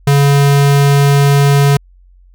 square tone, 141.3 Hz, C#3, 34 cents sharp, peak -7 dBFS, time 0.07-1.77 s, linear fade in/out 5 ms, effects added 45 Hz sine -41 dBFS peak until 2.34 s

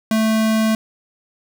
square tone, 220 Hz, A3, in tune, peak -15 dBFS, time 0.11-0.75 s, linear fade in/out 2 ms, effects 9-bit

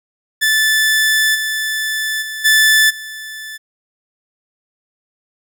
sawtooth tone with level steps, 1750 Hz, A6, 10 cents flat, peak -8 / -14 / -20 / -5 / -24 dBFS, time 0.41-3.58 s, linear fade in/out 20 ms, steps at 1.34 / 2.21 / 2.44 / 2.89 s, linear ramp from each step 20 ms, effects none

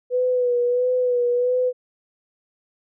sine tone with vibrato, 493.9 Hz, B4, in tune, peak -17 dBFS, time 0.1-1.73 s, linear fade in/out 50 ms, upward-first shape sine, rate 1.5 Hz, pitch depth 36 cents each way, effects none

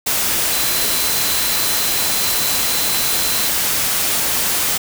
sine tone in noise, 4049 Hz, B7, 42 cents sharp, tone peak -25 dBFS, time 0.52-3.49 s, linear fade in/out 10 ms, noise white, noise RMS -18 dBFS, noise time 0.06-4.78 s, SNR -10 dB, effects none

